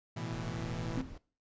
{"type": "chord", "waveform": "sawtooth", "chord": "A suspended second", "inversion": "none", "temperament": "equal with one note detuned", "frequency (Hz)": [110.96, 123.47, 164.81], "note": ["A2", "B2", "E3"], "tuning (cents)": [15, 0, 0], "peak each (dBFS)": -37, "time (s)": [0.16, 1.02], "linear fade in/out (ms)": 10}
{"type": "noise", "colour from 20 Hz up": "brown", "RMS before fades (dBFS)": -46, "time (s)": [0.32, 1.18], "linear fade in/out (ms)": 5}
{"type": "tone with exponential decay", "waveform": "sine", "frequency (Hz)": 261.6, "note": "C4", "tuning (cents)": 0, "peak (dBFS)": -30, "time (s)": [0.97, 1.17], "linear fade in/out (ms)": 5, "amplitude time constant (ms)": 42}
{"effects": ["noise-tail reverb RT60 0.4 s tail -20 dB re dry", "resampled to 16000 Hz"]}